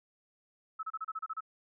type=tone bursts; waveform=sine; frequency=1300 Hz; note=E6; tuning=24 cents flat; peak=-34 dBFS; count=9; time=0.79-1.407 s; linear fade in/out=10 ms; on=41 ms; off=31 ms; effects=none